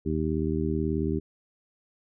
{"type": "harmonic tone", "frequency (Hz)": 78.4, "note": "D#2", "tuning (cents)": 14, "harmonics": [1, 2, 3, 4, 5], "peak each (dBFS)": [-31, -31, -31, -31, -31], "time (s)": [0.05, 1.2], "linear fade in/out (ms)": 20, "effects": []}